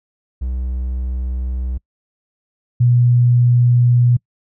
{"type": "tone pair in turn", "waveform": ["triangle", "sine"], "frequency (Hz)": [63, 121.78], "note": ["B1", "B2"], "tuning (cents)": [35, -24], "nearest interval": "major seventh", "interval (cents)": 1141, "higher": "second", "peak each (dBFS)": [-17, -9], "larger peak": "second", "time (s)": [[0.41, 1.78], [2.8, 4.17]], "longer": "neither", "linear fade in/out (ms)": 10, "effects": ["noise-tail reverb RT60 0.1 s tail -26 dB re dry"]}